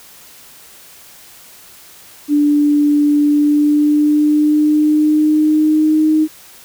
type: tone with pitch glide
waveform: sine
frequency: 293.2 to 310.6 Hz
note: D4 to D#4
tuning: -3 to -3 cents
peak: -9 dBFS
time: 2.28-6.28 s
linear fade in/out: 50 ms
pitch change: +100 cents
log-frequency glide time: 3.26-6.08 s
effects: white hiss -41 dBFS RMS until 6.64 s